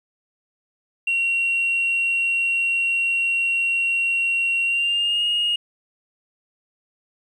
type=tone with pitch glide; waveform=sine; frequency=2743 to 2861 Hz; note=F7 to F7; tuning=-32 to +41 cents; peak=-17 dBFS; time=1.07-5.56 s; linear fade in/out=5 ms; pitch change=+73 cents; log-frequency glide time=4.64-5.24 s; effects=tanh soft clip ceiling -15 dBFS + 9-bit